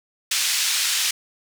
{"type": "band-pass noise", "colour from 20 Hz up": "white", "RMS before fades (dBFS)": -22, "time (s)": [0.31, 1.11], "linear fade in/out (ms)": 5, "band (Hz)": [2200, 6700], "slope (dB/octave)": 12, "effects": []}